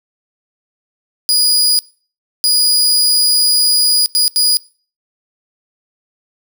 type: tone bursts at uneven times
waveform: sawtooth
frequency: 4908 Hz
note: D#8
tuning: 25 cents flat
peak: -7 dBFS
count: 4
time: 1.29-1.79 / 2.44-4.06 / 4.15-4.28 / 4.36-4.57 s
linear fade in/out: 0 ms
effects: noise-tail reverb RT60 0.4 s tail -22 dB re dry